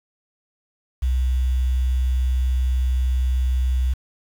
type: tone with quantisation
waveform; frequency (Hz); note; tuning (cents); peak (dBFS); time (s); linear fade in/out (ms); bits
sine; 63.4; B1; +46; -17; 1.02-3.94; 10; 7
effects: none

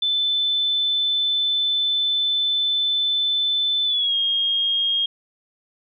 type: tone with pitch glide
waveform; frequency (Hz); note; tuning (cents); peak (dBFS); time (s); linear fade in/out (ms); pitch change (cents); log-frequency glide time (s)
sine; 3520 to 3247; A7 to G#7; 0 to -40; -18; 0.02-5.06; 5; -140; 3.85-4.15
effects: none

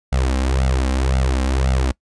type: tone with flanger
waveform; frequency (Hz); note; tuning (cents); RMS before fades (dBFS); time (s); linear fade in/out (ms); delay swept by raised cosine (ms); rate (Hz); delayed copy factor
sawtooth; 65.3; C2; -3; -18; 0.12-1.92; 10; 1.4 to 3.8; 1.9; +1
effects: noise-tail reverb RT60 0.1 s tail -23 dB re dry + resampled to 22050 Hz

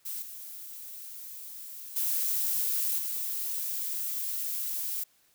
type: noise with level steps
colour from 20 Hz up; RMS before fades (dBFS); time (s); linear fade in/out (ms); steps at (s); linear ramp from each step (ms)
violet; -36 / -43 / -29 / -33; 0.05-5.04; 10; 0.22 / 1.96 / 2.98; 5
effects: white hiss -66 dBFS RMS until 5.34 s

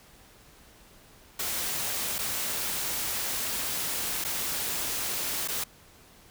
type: noise with dropouts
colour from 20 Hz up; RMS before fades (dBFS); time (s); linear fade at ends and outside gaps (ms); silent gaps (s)
white; -31; 1.39-5.64; 5; 2.184-2.188 / 4.241-4.247 / 5.477-5.484
effects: pink hiss -55 dBFS RMS until 6.3 s

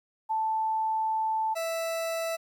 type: tone pair in turn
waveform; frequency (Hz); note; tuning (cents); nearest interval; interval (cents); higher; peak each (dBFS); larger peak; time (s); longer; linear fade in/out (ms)
sine / 40% pulse; 880 / 659.3; A5 / E5; 0 / 0; perfect fourth; 500; first; -25 / -28; first; 0.29-1.55 / 1.55-2.37; first; 20
effects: 11-bit

